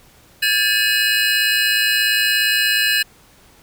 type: tone cluster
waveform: square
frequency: 1627 / 1744 / 2542 / 2887 / 4099 Hz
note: G#6 / A6 / D#7 / F#7 / C8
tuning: -36 / -16 / +36 / -43 / -36 cents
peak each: -22 dBFS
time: 0.42-3.03 s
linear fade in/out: 10 ms
effects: pink hiss -50 dBFS RMS until 3.62 s